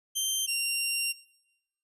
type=tone pair in turn; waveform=15% pulse; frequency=3136 / 2767 Hz; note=G7 / F7; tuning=0 / -17 cents; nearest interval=major second; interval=217 cents; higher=first; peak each=-20 dBFS; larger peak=neither; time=0.15-0.47 / 0.47-1.13 s; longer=second; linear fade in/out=20 ms; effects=noise-tail reverb RT60 0.9 s tail -21 dB re dry + resampled to 32000 Hz